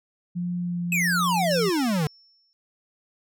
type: tone with vibrato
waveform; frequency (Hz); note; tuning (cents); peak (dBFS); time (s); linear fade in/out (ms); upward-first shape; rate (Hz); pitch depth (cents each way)
sine; 175.2; F3; +6; -25; 0.35-1.7; 20; sine; 1.4; 14
type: exponential sweep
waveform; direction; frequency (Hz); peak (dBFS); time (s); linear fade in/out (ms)
square; down; 2637 to 143.1; -22; 0.92-2.07; 2
type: tone with exponential decay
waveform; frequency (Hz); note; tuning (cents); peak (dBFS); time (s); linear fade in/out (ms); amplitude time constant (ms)
sine; 5400; E8; +41; -26; 1.51-2.53; 0; 220
effects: none